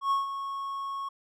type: tone with ADSR envelope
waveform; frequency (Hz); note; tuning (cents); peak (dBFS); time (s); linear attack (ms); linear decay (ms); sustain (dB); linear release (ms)
triangle; 1100; C#6; -14; -20; 0.01-1.09; 100; 150; -10; 9
effects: none